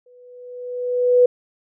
sine tone with exponential growth, 493.9 Hz, B4, in tune, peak -8 dBFS, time 0.06-1.26 s, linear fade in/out 5 ms, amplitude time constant 260 ms, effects none

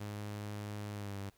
sawtooth tone with pitch glide, 103.83 to 99.03 Hz, G#2 to G2, 0 to +18 cents, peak -36 dBFS, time 0-1.3 s, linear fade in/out 10 ms, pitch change -82 cents, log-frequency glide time 0.92-1.18 s, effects pink hiss -70 dBFS RMS until 1.37 s

